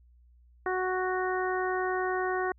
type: harmonic tone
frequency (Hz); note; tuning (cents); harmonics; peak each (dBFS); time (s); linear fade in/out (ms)
370; F#4; 0; 1 / 2 / 3 / 4 / 5; -30 / -33 / -35 / -36 / -37; 0.66-2.52; 2
effects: added 60 Hz sine -56 dBFS peak until 2.58 s